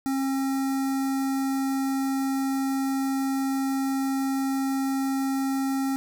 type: tone with notch filter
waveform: square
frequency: 269.4 Hz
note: C#4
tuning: 49 cents flat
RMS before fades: -26 dBFS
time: 0.06-5.96 s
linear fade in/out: 0 ms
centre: 3000 Hz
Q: 0.98
effects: none